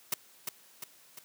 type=noise with echo; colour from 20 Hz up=white; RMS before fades=-29 dBFS; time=0.12-0.14 s; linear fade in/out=5 ms; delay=350 ms; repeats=3; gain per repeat=-5 dB; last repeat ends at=1.19 s; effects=white hiss -59 dBFS RMS until 1.24 s + high-pass 150 Hz 12 dB/octave